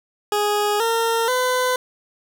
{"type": "tone with pitch steps", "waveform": "20% pulse", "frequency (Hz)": [415.1, 457.9, 505.2], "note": ["G#4", "A#4", "B4"], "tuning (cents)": [-1, -31, 39], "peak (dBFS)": -13, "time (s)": [0.32, 1.76], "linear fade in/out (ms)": 2, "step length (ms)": 480, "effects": []}